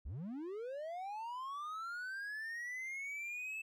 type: linear sweep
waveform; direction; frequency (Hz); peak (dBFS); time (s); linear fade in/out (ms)
triangle; up; 49.37 to 2637; -39; 0.05-3.62; 10
effects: none